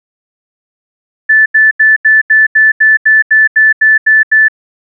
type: tone bursts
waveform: sine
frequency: 1751 Hz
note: A6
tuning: 9 cents flat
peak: -3 dBFS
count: 13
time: 1.29-4.484 s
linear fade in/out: 10 ms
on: 170 ms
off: 82 ms
effects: none